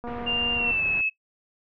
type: click train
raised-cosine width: 1 ms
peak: -23 dBFS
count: 161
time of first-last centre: 0.04-0.709 s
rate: 239 Hz
type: low-pass noise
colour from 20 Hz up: pink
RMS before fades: -39 dBFS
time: 0.07-1.01 s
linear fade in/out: 2 ms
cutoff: 2400 Hz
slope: 24 dB/octave
type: tone with pitch glide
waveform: sine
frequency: 2794 to 2592 Hz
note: F7 to E7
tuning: 0 to -30 cents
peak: -22 dBFS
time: 0.26-1.1 s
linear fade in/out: 20 ms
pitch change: -130 cents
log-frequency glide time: 0.54-0.86 s
effects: noise-tail reverb RT60 0.1 s tail -17 dB re dry